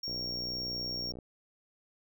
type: tone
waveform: triangle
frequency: 5540 Hz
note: F8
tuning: 15 cents flat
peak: -33 dBFS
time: 0.03-1.12 s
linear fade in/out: 5 ms
type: click train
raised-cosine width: 2 ms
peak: -31 dBFS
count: 69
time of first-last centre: 0.08-1.187 s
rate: 61.4 Hz
effects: none